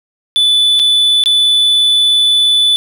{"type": "tone with dropouts", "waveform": "triangle", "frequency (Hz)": 3483, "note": "A7", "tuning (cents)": -18, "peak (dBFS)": -6, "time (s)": [0.36, 2.76], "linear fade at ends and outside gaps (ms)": 0, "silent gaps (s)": [[0.793, 0.797], [1.238, 1.259]], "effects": []}